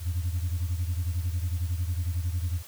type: beating tone pair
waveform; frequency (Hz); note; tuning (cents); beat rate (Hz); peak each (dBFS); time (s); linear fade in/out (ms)
sine; 84 / 95; E2 / F#2; +33 / +46; 11; -26 / -30; 0-2.63; 50
effects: tanh soft clip ceiling -22 dBFS + white hiss -48 dBFS RMS until 2.67 s